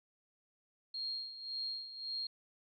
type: tone with tremolo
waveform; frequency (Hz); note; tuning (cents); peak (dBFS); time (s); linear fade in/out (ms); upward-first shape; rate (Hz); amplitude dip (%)
sine; 4239; C8; +22; -36; 0.94-2.27; 5; sine; 1.8; 70
effects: none